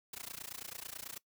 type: noise with amplitude modulation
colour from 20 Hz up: white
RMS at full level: -42 dBFS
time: 0.13-1.18 s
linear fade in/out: 5 ms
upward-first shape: sine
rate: 29.1 Hz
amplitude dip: 100%
effects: noise-tail reverb RT60 0.1 s tail -21 dB re dry